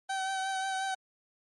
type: tone with vibrato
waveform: 30% pulse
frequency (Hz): 767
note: G5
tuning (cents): -38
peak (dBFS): -28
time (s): 0.09-0.95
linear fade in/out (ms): 10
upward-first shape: triangle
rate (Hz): 5.6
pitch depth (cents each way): 26
effects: MP3 48 kbps